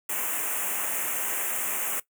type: band-stop noise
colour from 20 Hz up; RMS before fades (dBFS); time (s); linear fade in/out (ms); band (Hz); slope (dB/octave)
white; -29; 0.09-2; 5; 2900 to 6700; 48
effects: noise-tail reverb RT60 0.1 s tail -17 dB re dry + high-pass 300 Hz 12 dB/octave